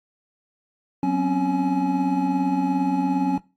triangle tone cluster, 185.2 / 256.3 / 273.6 / 843 Hz, F#3 / C4 / C#4 / G#5, +2 / -36 / -23 / +26 cents, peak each -23 / -26 / -20 / -25 dBFS, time 1.03-3.38 s, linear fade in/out 2 ms, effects noise-tail reverb RT60 0.3 s tail -21 dB re dry + AAC 48 kbps

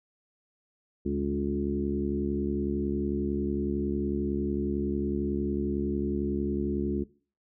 harmonic tone with a mistuned harmonic, 71 Hz, C#2, 42 cents sharp, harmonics 1 / 2 / 3 / 4 / 5 / 6, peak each -35 / -39 / -31 / -33 / -31 / -40 dBFS, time 1.05-7.04 s, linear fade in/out 10 ms, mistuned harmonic 3, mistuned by -40 cents, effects noise-tail reverb RT60 0.4 s tail -20 dB re dry

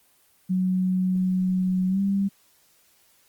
sine tone with pitch glide, 185 to 197.14 Hz, F#3 to G3, 0 to +10 cents, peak -20 dBFS, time 0.49-2.29 s, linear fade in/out 20 ms, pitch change +110 cents, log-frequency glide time 1.88-2 s, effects white hiss -61 dBFS RMS until 3.28 s + Opus 24 kbps

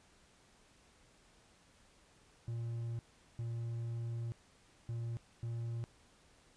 triangle tone bursts at uneven times, 116.54 Hz, A#2, in tune, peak -35 dBFS, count 4, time 2.48-2.99 / 3.39-4.32 / 4.89-5.17 / 5.43-5.84 s, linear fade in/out 0 ms, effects pink hiss -66 dBFS RMS until 6.56 s + resampled to 22050 Hz

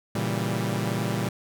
sawtooth chord, A# diminished seventh, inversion none, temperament equal, 116.54 / 138.59 / 164.81 / 196 Hz, A#2 / C#3 / E3 / G3, 0 / 0 / 0 / 0 cents, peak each -25 / -29 / -28 / -26 dBFS, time 0.15-1.29 s, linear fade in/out 5 ms, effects none

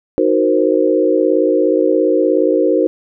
sine chord, C half-diminished seventh, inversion first, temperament equal, 311.1 / 370 / 466.2 / 523.3 Hz, Eb4 / Gb4 / Bb4 / C5, 0 / 0 / 0 / 0 cents, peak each -16 dBFS, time 0.18-2.87 s, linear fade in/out 0 ms, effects none

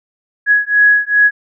sine beating tone pair, 1671 / 1673.5 Hz, G#6 / G#6, +10 / +13 cents, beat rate 2.5 Hz, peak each -11 dBFS, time 0.46-1.31 s, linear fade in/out 50 ms, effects none

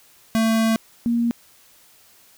square / sine tone pair in turn, 223.8 / 235.1 Hz, A3 / A#3, +30 / +15 cents, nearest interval minor second, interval 85 cents, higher second, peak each -17 dBFS, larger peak neither, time 0.35-0.76 / 1.06-1.31 s, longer first, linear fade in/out 0 ms, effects white hiss -53 dBFS RMS until 2.37 s

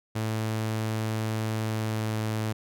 sawtooth tone with pitch glide, 110 to 109.24 Hz, A2 to A2, 0 to -12 cents, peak -23 dBFS, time 0.15-2.53 s, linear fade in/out 10 ms, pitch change -12 cents, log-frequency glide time 1.58-2.2 s, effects none

